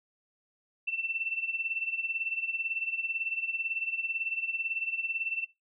sine tone with tremolo, 2682 Hz, E7, 29 cents sharp, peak -27 dBFS, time 0.87-5.45 s, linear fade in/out 10 ms, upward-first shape sine, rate 18 Hz, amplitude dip 75%, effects noise-tail reverb RT60 0.2 s tail -18 dB re dry

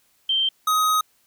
sine / square tone pair in turn, 3136 / 1258.3 Hz, G7 / D#6, 0 / +19 cents, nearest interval octave + major third, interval 1581 cents, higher first, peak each -18 dBFS, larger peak neither, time 0.29-0.49 / 0.67-1.01 s, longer second, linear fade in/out 5 ms, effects white hiss -63 dBFS RMS until 1.26 s

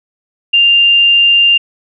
sine tone, 2794 Hz, F7, in tune, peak -5 dBFS, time 0.53-1.58 s, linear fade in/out 10 ms, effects none

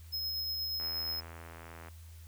square tone with tremolo, 5140 Hz, E8, 45 cents flat, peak -33 dBFS, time 0.12-1.21 s, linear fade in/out 20 ms, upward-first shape triangle, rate 8.4 Hz, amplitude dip 25%
click train, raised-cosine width 0.5 ms, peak -33 dBFS, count 91, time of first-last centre 0.8-1.884 s, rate 83 Hz
effects added 82 Hz sine -48 dBFS peak until 2.27 s + white hiss -61 dBFS RMS until 2.27 s

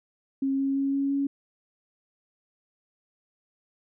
sine tone with pitch steps, 271 / 272.9 / 274.8 / 276.7 / 278.6 Hz, C#4 / C#4 / C#4 / C#4 / C#4, -39 / -27 / -15 / -3 / +9 cents, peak -23 dBFS, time 0.42-1.27 s, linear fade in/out 5 ms, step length 170 ms, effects none

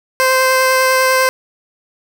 15% pulse tone with vibrato, 520 Hz, C5, 11 cents flat, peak -4 dBFS, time 0.2-1.29 s, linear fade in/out 0 ms, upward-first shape triangle, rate 10 Hz, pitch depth 10 cents each way, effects none

